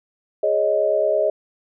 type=chord; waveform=sine; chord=Ab suspended fourth; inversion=none; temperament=just; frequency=415.3 / 553.7 / 623 Hz; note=Ab4 / Db5 / Eb5; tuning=0 / -2 / +2 cents; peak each=-23 / -22 / -18 dBFS; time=0.43-1.3 s; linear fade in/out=5 ms; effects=none